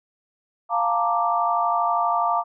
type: chord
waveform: sine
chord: Bb major seventh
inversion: second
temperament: equal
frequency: 698.5 / 880 / 932.3 / 1174.7 Hz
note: F5 / A5 / Bb5 / D6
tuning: 0 / 0 / 0 / 0 cents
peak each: -23 / -28 / -25 / -23 dBFS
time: 0.69-2.44 s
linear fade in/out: 50 ms
effects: none